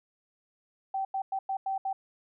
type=tone bursts at uneven times; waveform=sine; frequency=774 Hz; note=G5; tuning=22 cents flat; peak=-28 dBFS; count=6; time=0.94-1.05 / 1.14-1.22 / 1.32-1.39 / 1.49-1.57 / 1.66-1.78 / 1.85-1.93 s; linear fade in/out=5 ms; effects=none